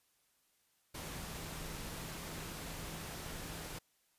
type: tone in noise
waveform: sine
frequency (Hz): 162.3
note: E3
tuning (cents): -27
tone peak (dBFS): -52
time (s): 0.94-3.79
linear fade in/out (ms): 10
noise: pink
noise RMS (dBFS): -45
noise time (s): 0.94-3.79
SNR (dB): -10
effects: white hiss -75 dBFS RMS until 4.18 s + resampled to 32000 Hz